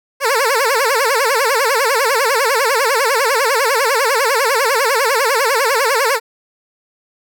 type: tone with vibrato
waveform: 15% pulse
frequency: 497.6 Hz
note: B4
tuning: 13 cents sharp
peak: -6 dBFS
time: 0.2-6.2 s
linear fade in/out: 50 ms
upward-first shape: sine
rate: 10 Hz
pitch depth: 230 cents each way
effects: none